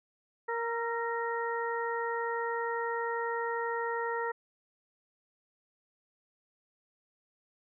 harmonic tone with a mistuned harmonic, 466.2 Hz, A#4, in tune, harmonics 1 / 2 / 3 / 4, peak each -34 / -35 / -39 / -38 dBFS, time 0.48-4.32 s, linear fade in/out 10 ms, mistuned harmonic 3, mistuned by -42 cents, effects none

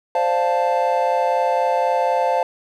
triangle chord, D minor seventh, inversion third, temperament equal, 523.3 / 587.3 / 698.5 / 880 Hz, C5 / D5 / F5 / A5, 0 / 0 / 0 / 0 cents, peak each -19 / -24 / -19 / -19 dBFS, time 0.15-2.43 s, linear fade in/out 2 ms, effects none

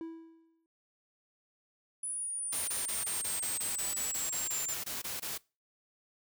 triangle tone with exponential decay, 327.8 Hz, E4, 10 cents flat, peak -34 dBFS, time 0.01-0.66 s, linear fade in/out 1 ms, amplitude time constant 140 ms
sine exponential sweep, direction down, 9890 to 7170 Hz, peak -34 dBFS, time 2.03-4.74 s, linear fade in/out 5 ms
white noise bursts, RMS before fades -38 dBFS, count 16, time 2.52-5.38 s, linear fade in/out 10 ms, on 160 ms, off 20 ms
effects noise-tail reverb RT60 0.3 s tail -23 dB re dry

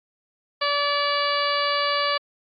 harmonic tone, 576 Hz, D5, 34 cents flat, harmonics 1 / 2 / 3 / 4 / 5 / 6 / 7 / 8, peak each -27 / -24 / -30 / -31 / -31 / -34 / -33 / -30 dBFS, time 0.61-2.18 s, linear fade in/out 10 ms, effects AAC 64 kbps

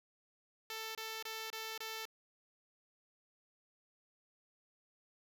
5% pulse tone bursts, 442.8 Hz, A4, 11 cents sharp, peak -30 dBFS, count 5, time 0.7-2.054 s, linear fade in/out 2 ms, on 250 ms, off 26 ms, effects none

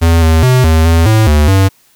square tone with pitch steps, 83.1 / 80.5 / 127.5 / 80.1 / 82.7 / 109.6 / 74.7 / 96.5 Hz, E2 / E2 / C3 / E2 / E2 / A2 / D2 / G2, +15 / -41 / -44 / -49 / +6 / -6 / +30 / -27 cents, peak -6 dBFS, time 0.01-1.69 s, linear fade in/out 20 ms, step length 210 ms, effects white hiss -50 dBFS RMS until 1.95 s

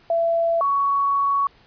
sine tone pair in turn, 670 / 1118.6 Hz, E5 / C#6, +28 / +15 cents, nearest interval major sixth, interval 887 cents, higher second, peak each -17 dBFS, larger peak neither, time 0.1-0.61 / 0.61-1.47 s, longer second, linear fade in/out 2 ms, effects pink hiss -54 dBFS RMS until 1.66 s + resampled to 11025 Hz

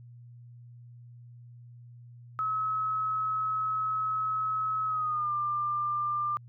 sine tone with pitch glide, 1286 to 1193 Hz, E6 to D6, -43 to +27 cents, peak -27 dBFS, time 2.39-6.37 s, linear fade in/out 0 ms, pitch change -130 cents, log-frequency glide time 4.86-5.32 s, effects added 120 Hz sine -47 dBFS peak until 6.48 s

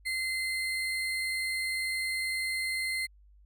sine tone with sample-and-hold, 2069 Hz, C7, 20 cents flat, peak -29 dBFS, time 0.05-3.07 s, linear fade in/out 20 ms, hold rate 6300 Hz, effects added 50 Hz sine -55 dBFS peak until 3.45 s + resampled to 32000 Hz

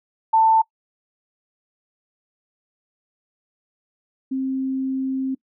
sine tone pair in turn, 890 / 264.6 Hz, A5 / C4, +20 / +20 cents, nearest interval octave + major sixth, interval 2100 cents, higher first, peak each -12 / -21 dBFS, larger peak first, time 0.33-0.62 / 4.31-5.35 s, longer second, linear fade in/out 10 ms, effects noise-tail reverb RT60 0.1 s tail -23 dB re dry

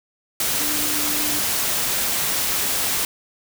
sine tone in noise, 297.4 Hz, D4, 22 cents sharp, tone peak -31 dBFS, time 0.6-1.39 s, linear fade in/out 2 ms, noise white, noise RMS -22 dBFS, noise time 0.4-3.05 s, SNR -12 dB, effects none

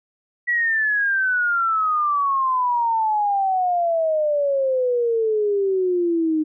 sine exponential sweep, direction down, 1947 to 306.4 Hz, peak -17 dBFS, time 0.47-6.44 s, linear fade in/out 20 ms, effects none

